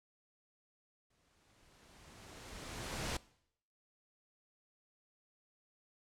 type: noise with exponential growth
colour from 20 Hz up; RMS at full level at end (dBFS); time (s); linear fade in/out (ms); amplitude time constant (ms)
pink; -37; 1.1-3.17; 5; 450
effects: noise-tail reverb RT60 0.7 s tail -21 dB re dry + low-pass 9000 Hz 12 dB/octave